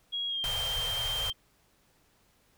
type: tone with pitch glide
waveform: sine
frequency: 3300 to 3156 Hz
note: G#7 to G7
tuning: -12 to +11 cents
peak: -30 dBFS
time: 0.12-1.33 s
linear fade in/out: 20 ms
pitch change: -77 cents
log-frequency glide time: 0.28-0.45 s
type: band-stop noise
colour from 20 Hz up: pink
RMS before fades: -37 dBFS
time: 0.44-1.3 s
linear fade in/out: 0 ms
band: 150 to 450 Hz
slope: 96 dB/octave
effects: pink hiss -67 dBFS RMS until 2.57 s